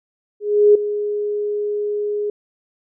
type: tone with ADSR envelope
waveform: sine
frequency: 415.4 Hz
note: G#4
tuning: in tune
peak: -6 dBFS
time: 0.4-2.3 s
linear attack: 350 ms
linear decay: 5 ms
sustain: -13 dB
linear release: 3 ms
effects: none